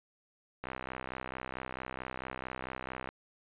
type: click train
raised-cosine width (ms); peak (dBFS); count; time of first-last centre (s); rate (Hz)
0.5; -23; 159; 0.64-3.09; 64.5
effects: resampled to 8000 Hz